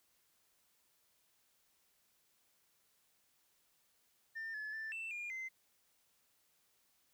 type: tone with pitch steps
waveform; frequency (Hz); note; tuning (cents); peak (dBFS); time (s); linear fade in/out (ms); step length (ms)
sine; 1801 / 1718 / 1769 / 2670 / 2416 / 2069; A6 / A6 / A6 / E7 / D7 / C7; +40 / -42 / +9 / +22 / +48 / -20; -39; 4.35-5.49; 20; 190
effects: tanh soft clip ceiling -39 dBFS + white hiss -75 dBFS RMS until 7.13 s